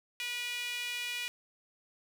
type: tone with high-pass filter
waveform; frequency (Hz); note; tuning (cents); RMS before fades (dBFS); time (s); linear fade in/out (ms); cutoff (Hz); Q
sawtooth; 485.7; B4; -29; -37; 0.2-1.28; 0; 2500; 3.6
effects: none